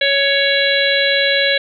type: harmonic tone with a mistuned harmonic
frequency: 557 Hz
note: C#5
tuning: 8 cents sharp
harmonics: 1 / 3 / 4 / 5 / 6 / 7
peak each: -18 / -18 / -20 / -23 / -21 / -19 dBFS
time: 0.01-1.58 s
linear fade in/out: 5 ms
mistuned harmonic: 7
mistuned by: +26 cents
effects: none